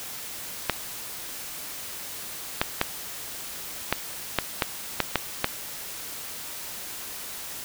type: clicks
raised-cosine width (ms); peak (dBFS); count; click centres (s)
0.3; -4; 9; 0.697 / 2.615 / 2.814 / 3.926 / 4.387 / 4.622 / 5.003 / 5.157 / 5.444
effects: white hiss -37 dBFS RMS until 7.64 s